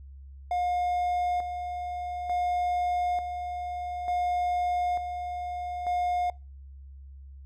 triangle tone with tremolo, 714 Hz, F5, 38 cents sharp, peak -23 dBFS, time 0.51-6.3 s, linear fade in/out 2 ms, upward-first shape square, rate 0.56 Hz, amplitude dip 55%, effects noise-tail reverb RT60 0.3 s tail -25 dB re dry + added 68 Hz sine -43 dBFS peak until 7.45 s

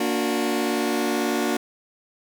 sawtooth chord, Bb augmented, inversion none, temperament just, 233.1 / 291.4 / 364.2 Hz, Bb3 / D4 / F#4, 0 / -13 / -27 cents, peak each -22 dBFS, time 0-1.57 s, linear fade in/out 5 ms, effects none

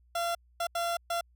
30% pulse tone bursts at uneven times, 684 Hz, F5, 36 cents flat, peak -26 dBFS, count 4, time 0.15-0.35 / 0.6-0.67 / 0.75-0.97 / 1.1-1.21 s, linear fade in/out 5 ms, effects added 60 Hz sine -60 dBFS peak until 1.35 s

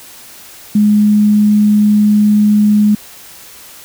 sine tone, 209.4 Hz, G#3, 15 cents sharp, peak -6 dBFS, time 0.75-2.95 s, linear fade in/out 5 ms, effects white hiss -36 dBFS RMS until 3.84 s

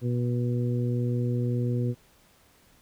harmonic tone, 121.7 Hz, B2, 25 cents flat, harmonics 1 / 2 / 3 / 4, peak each -25 / -31 / -35 / -37 dBFS, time 0.01-1.95 s, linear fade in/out 50 ms, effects pink hiss -60 dBFS RMS until 2.81 s

